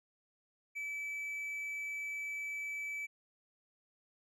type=tone; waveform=triangle; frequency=2304 Hz; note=D7; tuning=34 cents flat; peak=-36 dBFS; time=0.75-3.07 s; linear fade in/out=20 ms; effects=none